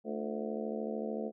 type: harmonic tone with a mistuned harmonic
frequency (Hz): 73.42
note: D2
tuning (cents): 0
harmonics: 3 / 4 / 5 / 6 / 7 / 8 / 9 / 10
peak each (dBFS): -38 / -48 / -44 / -40 / -41 / -49 / -44 / -50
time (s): 0.04-1.32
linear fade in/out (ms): 50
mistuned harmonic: 5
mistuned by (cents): -94
effects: none